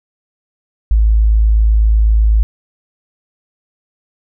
sine tone, 54 Hz, A1, 32 cents flat, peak -7 dBFS, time 0.91-2.43 s, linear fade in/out 0 ms, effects none

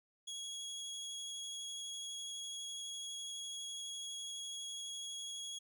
25% pulse tone with vibrato, 3322 Hz, G#7, in tune, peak -38 dBFS, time 0.27-5.59 s, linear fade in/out 10 ms, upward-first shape sine, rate 12 Hz, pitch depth 10 cents each way, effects none

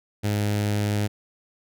sawtooth tone with notch filter, 103.83 Hz, G#2, in tune, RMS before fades -24 dBFS, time 0.23-1.08 s, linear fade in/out 20 ms, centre 1100 Hz, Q 1.9, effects none

